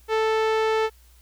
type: tone with low-pass filter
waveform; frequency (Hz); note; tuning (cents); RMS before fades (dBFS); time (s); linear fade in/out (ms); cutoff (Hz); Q
sawtooth; 440; A4; 0; -22; 0.08-0.9; 50; 3400; 0.64
effects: added 60 Hz sine -51 dBFS peak until 1.21 s + white hiss -59 dBFS RMS until 1.21 s